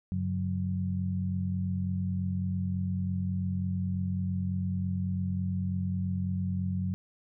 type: tone cluster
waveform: sine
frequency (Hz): 95 / 140.7 / 184.1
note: F#2 / C#3 / F#3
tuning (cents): +46 / +26 / -8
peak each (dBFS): -31 / -39 / -31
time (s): 0.12-6.94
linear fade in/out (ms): 0
effects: none